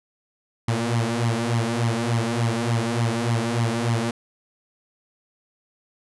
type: tone with flanger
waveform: sawtooth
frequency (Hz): 116.54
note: A#2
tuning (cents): 0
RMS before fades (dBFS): -23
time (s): 0.68-4.11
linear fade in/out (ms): 5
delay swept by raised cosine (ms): 0.94 to 5.24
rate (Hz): 3.4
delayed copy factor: +0.75
effects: resampled to 24000 Hz